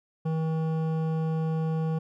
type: tone with hard clipping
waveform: sine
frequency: 160 Hz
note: D#3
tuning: 49 cents sharp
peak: -27 dBFS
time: 0.25-1.99 s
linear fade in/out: 10 ms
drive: 12 dB
effects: none